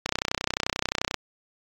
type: click train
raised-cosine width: 0.2 ms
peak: -7 dBFS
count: 35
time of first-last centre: 0.06-1.143 s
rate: 31.4 Hz
effects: AAC 48 kbps